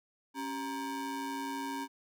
square ring-modulated tone, 331 Hz, E4, 7 cents sharp, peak -33 dBFS, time 0.34-1.88 s, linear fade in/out 50 ms, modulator 606 Hz, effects none

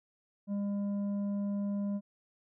triangle tone with tanh clipping, 201.8 Hz, G#3, 49 cents flat, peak -32 dBFS, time 0.47-2.01 s, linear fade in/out 50 ms, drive 11 dB, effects none

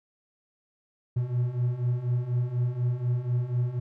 triangle beating tone pair, 120 / 124.1 Hz, B2 / B2, -49 / +9 cents, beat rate 4.1 Hz, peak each -28 / -24 dBFS, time 1.16-3.8 s, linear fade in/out 10 ms, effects none

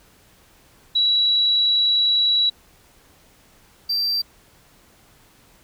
sine / triangle tone pair in turn, 3910 / 4697 Hz, B7 / D8, -18 / -1 cents, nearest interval minor third, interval 317 cents, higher second, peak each -15 / -18 dBFS, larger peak first, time 0.95-2.5 / 3.89-4.22 s, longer first, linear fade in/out 10 ms, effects pink hiss -54 dBFS RMS until 5.63 s

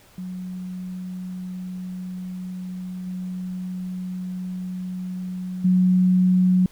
sine tone with level steps, 183.3 Hz, F#3, 16 cents flat, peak -29 / -27 / -14 dBFS, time 0.18-6.66 s, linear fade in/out 2 ms, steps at 3.06 / 5.64 s, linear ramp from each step 10 ms, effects pink hiss -53 dBFS RMS until 6.71 s

